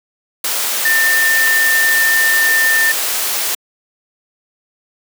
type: tone in noise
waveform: sine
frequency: 1800 Hz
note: A6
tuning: 39 cents sharp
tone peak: -11 dBFS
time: 0.85-2.92 s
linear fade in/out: 5 ms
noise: white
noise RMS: -18 dBFS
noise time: 0.44-3.55 s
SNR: +4 dB
effects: high-pass 400 Hz 12 dB/octave